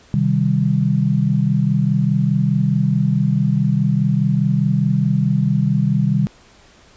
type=chord; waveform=sine; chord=C minor; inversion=none; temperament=equal; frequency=130.81 / 155.56 / 196 Hz; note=C3 / Eb3 / G3; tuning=0 / 0 / 0 cents; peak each=-18 dBFS; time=0.14-6.27 s; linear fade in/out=0 ms; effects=pink hiss -49 dBFS RMS until 6.96 s + resampled to 16000 Hz